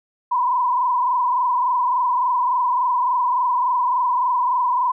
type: tone with frequency modulation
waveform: sine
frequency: 992 Hz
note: B5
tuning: 7 cents sharp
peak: -16 dBFS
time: 0.31-4.92 s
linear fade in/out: 10 ms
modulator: 23.5 Hz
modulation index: 1.8
effects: none

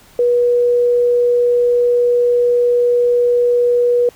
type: tone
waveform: sine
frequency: 484.4 Hz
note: B4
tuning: 34 cents flat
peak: -10 dBFS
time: 0.19-4.09 s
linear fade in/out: 2 ms
effects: pink hiss -46 dBFS RMS until 4.15 s

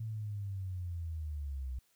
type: linear sweep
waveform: sine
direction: down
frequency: 112.6 to 61.74 Hz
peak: -36 dBFS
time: 0-1.79 s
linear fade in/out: 5 ms
effects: white hiss -72 dBFS RMS until 1.95 s

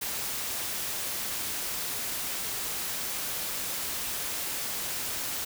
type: noise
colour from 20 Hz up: white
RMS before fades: -33 dBFS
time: 0.01-5.45 s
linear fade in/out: 10 ms
effects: none

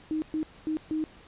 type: tone bursts at uneven times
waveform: sine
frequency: 312.1 Hz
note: D#4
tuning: 5 cents sharp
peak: -26 dBFS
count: 4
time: 0.11-0.22 / 0.34-0.43 / 0.67-0.77 / 0.91-1.04 s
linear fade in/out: 0 ms
effects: pink hiss -53 dBFS RMS until 1.27 s + resampled to 8000 Hz

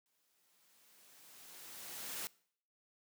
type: noise with exponential growth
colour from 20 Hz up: white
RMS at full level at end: -41 dBFS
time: 0.06-2.27 s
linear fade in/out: 0 ms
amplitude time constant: 480 ms
effects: noise-tail reverb RT60 0.6 s tail -23 dB re dry + high-pass 150 Hz 12 dB/octave

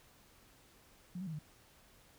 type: tone with pitch steps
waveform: sine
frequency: 178.6 / 192.4 / 161 / 151 Hz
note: F3 / G3 / E3 / D3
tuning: +39 / -32 / -41 / +48 cents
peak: -39 dBFS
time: 1.15-1.39 s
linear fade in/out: 5 ms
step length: 60 ms
effects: pink hiss -64 dBFS RMS until 2.18 s

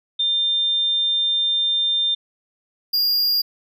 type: tone pair in turn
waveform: sine / square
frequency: 3600 / 4822 Hz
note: A7 / D8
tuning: +39 / +45 cents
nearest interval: perfect fourth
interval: 506 cents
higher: second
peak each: -17 dBFS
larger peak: neither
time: 0.19-2.15 / 2.93-3.42 s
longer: first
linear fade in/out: 10 ms
effects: none

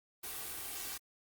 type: noise with comb filter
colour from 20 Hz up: white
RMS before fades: -42 dBFS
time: 0.23-0.98 s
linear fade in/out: 10 ms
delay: 2.6 ms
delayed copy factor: +0.55
effects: Opus 32 kbps

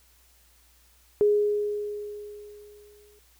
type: tone with exponential decay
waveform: sine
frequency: 415.3 Hz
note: G#4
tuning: in tune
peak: -16 dBFS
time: 1.21-3.19 s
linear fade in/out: 0 ms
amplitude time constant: 430 ms
effects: added 60 Hz sine -61 dBFS peak until 3.39 s + white hiss -61 dBFS RMS until 3.39 s

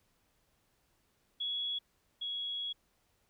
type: tone pair in turn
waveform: sine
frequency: 3359 / 3336 Hz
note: G#7 / G#7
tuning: +19 / +7 cents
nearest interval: unison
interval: 12 cents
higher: first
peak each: -33 / -35 dBFS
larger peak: first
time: 1.4-1.79 / 2.21-2.73 s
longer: second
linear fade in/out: 10 ms
effects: pink hiss -74 dBFS RMS until 3.29 s

